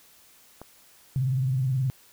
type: click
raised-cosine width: 1 ms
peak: -26 dBFS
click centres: 0.616 s
type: tone with vibrato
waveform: sine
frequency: 130.81 Hz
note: C3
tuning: in tune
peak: -22 dBFS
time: 1.16-1.9 s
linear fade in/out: 0 ms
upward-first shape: sine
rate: 19 Hz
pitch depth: 100 cents each way
effects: white hiss -56 dBFS RMS until 2.12 s